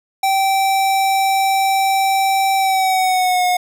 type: tone with pitch glide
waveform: square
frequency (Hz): 776 to 724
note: G5 to F#5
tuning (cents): -18 to -38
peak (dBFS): -14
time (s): 0.23-3.57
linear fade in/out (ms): 5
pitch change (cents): -120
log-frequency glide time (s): 2.56-3.45
effects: none